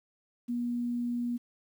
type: tone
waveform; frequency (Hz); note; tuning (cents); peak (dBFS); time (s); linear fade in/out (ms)
sine; 240.6; B3; -45; -29; 0.48-1.38; 20
effects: 10-bit